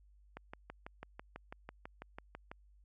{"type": "click train", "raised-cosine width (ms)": 0.5, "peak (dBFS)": -30, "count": 14, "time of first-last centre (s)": [0.37, 2.515], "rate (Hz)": 6.06, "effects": ["added 50 Hz sine -61 dBFS peak until 2.84 s"]}